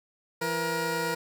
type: tone pair together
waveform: 15% pulse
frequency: 167.78 / 474.2 Hz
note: E3 / A#4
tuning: +31 / +30 cents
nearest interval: octave + tritone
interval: 1799 cents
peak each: -27 / -22 dBFS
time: 0.41-1.15 s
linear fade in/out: 10 ms
effects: none